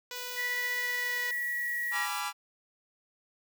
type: tone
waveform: 5% pulse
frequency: 493 Hz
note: B4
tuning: 3 cents flat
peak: -26 dBFS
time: 0.11-1.31 s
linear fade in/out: 2 ms
type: noise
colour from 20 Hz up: violet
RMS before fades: -44 dBFS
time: 0.15-2.21 s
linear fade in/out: 10 ms
type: tone with pitch glide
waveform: sine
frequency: 1957 to 1913.4 Hz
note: B6 to A#6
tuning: -16 to +45 cents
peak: -30 dBFS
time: 0.35-2.08 s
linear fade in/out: 50 ms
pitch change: -39 cents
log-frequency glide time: 0.77-1.84 s
type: chord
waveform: sawtooth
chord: G# diminished seventh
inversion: none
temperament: equal with one note detuned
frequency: 830.6 / 987.8 / 1174.7 / 1372.1 Hz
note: G#5 / B5 / D6 / F6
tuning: 0 / 0 / 0 / -31 cents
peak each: -34 dBFS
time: 1.91-2.33 s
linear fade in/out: 50 ms
effects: none